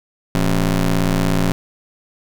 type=ring-modulated tone; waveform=25% pulse; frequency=97.7 Hz; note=G2; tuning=5 cents flat; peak=-8 dBFS; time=0.35-1.52 s; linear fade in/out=0 ms; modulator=77.4 Hz; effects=none